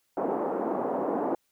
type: band-pass noise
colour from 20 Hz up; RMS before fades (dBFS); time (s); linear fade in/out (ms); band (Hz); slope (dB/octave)
pink; -29; 0.17-1.35; 2; 260 to 910; 24
effects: white hiss -73 dBFS RMS until 1.51 s